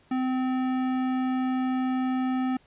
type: tone with tanh clipping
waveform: sine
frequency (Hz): 257.6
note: C4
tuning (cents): -27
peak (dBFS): -26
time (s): 0.11-2.57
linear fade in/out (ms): 5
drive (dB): 17
effects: pink hiss -61 dBFS RMS until 2.66 s + resampled to 8000 Hz